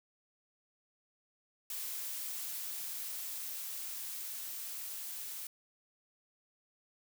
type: noise with level ramp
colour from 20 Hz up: blue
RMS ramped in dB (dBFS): -40 to -43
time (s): 1.7-5.47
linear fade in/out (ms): 2
effects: none